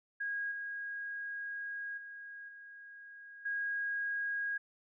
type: tone with level steps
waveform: sine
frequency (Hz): 1639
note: G#6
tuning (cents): -23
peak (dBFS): -34 / -38 / -45 / -49 / -33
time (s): 0.2-4.58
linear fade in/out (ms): 10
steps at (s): 0.51 / 1.97 / 2.48 / 3.45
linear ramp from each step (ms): 10
effects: none